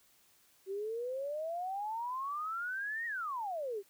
sine exponential two-way sweep, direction up then down, 377.4 to 1900 to 377.4 Hz, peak -35 dBFS, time 0.66-3.83 s, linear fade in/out 50 ms, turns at 3.06 s, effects white hiss -67 dBFS RMS until 3.89 s

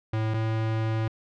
square tone pair in turn, 110 / 111.02 Hz, A2 / A2, 0 / +16 cents, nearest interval unison, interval 16 cents, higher second, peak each -25 dBFS, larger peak neither, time 0.13-0.34 / 0.34-1.08 s, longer second, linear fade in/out 5 ms, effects low-pass 3000 Hz 12 dB/octave

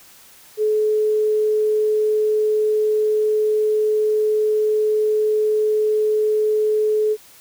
sine tone, 428.3 Hz, A4, 47 cents flat, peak -15 dBFS, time 0.57-7.17 s, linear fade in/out 50 ms, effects white hiss -47 dBFS RMS until 7.4 s

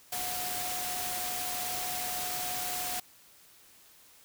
sine tone in noise, 726 Hz, F#5, 33 cents flat, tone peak -39 dBFS, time 0.12-3 s, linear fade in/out 5 ms, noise white, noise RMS -35 dBFS, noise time 0.12-3 s, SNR -7 dB, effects white hiss -58 dBFS RMS until 4.24 s

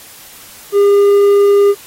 sine tone with hard clipping, 403.8 Hz, G#4, 49 cents flat, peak -7 dBFS, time 0.72-1.75 s, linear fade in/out 50 ms, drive 3 dB, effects white hiss -37 dBFS RMS until 1.86 s + AAC 48 kbps

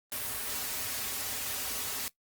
white noise with comb filter, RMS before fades -35 dBFS, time 0.12-2.08 s, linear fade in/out 0 ms, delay 5.8 ms, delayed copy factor -0.95, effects noise-tail reverb RT60 0.1 s tail -19 dB re dry + Opus 32 kbps

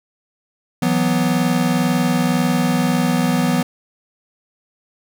square chord, E suspended second, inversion none, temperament equal, 164.81 / 185 / 246.9 Hz, E3 / F#3 / B3, 0 / 0 / 0 cents, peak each -21 / -21 / -19 dBFS, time 0.82-3.63 s, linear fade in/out 5 ms, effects none

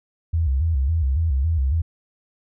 sine tone with vibrato, 74 Hz, D2, 14 cents sharp, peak -17 dBFS, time 0.33-1.82 s, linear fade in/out 10 ms, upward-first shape square, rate 3.6 Hz, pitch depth 180 cents each way, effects none

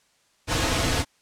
pink noise with comb filter, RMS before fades -23 dBFS, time 0.47-1.05 s, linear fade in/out 50 ms, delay 5.1 ms, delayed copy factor -0.6, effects white hiss -64 dBFS RMS until 1.21 s + low-pass 8000 Hz 12 dB/octave

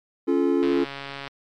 triangle chord, Db augmented, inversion none, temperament just, 277.2 / 346.5 / 433.1 Hz, Db4 / F4 / A4, 0 / -14 / -27 cents, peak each -20 / -20 / -23 dBFS, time 0.27-0.85 s, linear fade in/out 20 ms
click train, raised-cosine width 0.3 ms, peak -18 dBFS, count 91, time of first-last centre 0.63-1.277 s, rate 139 Hz
effects MP3 96 kbps

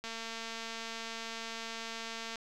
click train, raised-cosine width 0.2 ms, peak -24 dBFS, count 527, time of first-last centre 0.04-2.357 s, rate 227 Hz, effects none

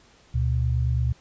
sine tone pair together, 72.07 / 121.1 Hz, D2 / B2, -32 / -34 cents, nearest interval major sixth, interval 898 cents, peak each -23 dBFS, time 0.34-1.13 s, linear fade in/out 10 ms, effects pink hiss -56 dBFS RMS until 1.2 s + resampled to 16000 Hz

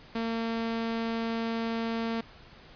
sawtooth tone, 228.1 Hz, A#3, 37 cents flat, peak -25 dBFS, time 0.15-2.21 s, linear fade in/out 5 ms, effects pink hiss -52 dBFS RMS until 2.75 s + resampled to 11025 Hz

